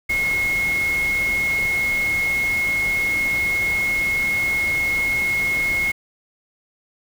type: tone in noise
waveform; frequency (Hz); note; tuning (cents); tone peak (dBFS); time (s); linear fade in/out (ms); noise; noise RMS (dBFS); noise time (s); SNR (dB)
sine; 2165; C#7; -41; -18; 0.09-5.92; 10; pink; -32; 0.09-5.92; +11
effects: none